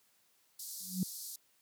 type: band-pass noise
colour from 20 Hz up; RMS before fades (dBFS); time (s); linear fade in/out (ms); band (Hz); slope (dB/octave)
white; -45; 0.59-1.36; 5; 4200 to 15000; 48
type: tone with exponential growth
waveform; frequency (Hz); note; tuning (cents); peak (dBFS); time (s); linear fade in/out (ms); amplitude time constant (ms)
sine; 185; F#3; 0; -26; 0.8-1.03; 2; 49
effects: white hiss -71 dBFS RMS until 1.61 s + high-pass 100 Hz 12 dB/octave